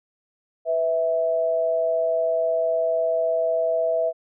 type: tone pair together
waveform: sine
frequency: 497.3 / 653.5 Hz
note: B4 / E5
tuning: +12 / -15 cents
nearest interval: perfect fourth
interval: 473 cents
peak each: -26 / -20 dBFS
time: 0.65-4.13 s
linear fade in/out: 50 ms
effects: none